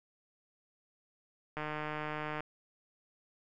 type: click train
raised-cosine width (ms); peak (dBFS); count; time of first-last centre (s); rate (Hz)
0.5; -23; 128; 1.57-2.406; 152
effects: none